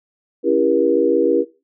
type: chord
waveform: sine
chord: C# diminished seventh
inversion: none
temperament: just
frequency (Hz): 277.2 / 332.6 / 399.1 / 479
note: C#4 / E4 / G4 / Bb4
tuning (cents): 0 / +16 / +31 / +47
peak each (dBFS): -21 / -18 / -19 / -17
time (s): 0.43-1.45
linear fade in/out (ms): 50
effects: noise-tail reverb RT60 0.3 s tail -19 dB re dry